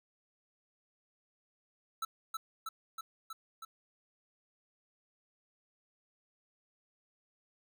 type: tone with echo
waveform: square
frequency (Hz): 1318.5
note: E6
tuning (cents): 0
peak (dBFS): -34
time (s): 2.02-2.05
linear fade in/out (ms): 5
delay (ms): 320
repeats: 5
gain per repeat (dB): -2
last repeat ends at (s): 3.65
effects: none